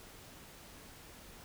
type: silence
effects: pink hiss -54 dBFS RMS until 1.44 s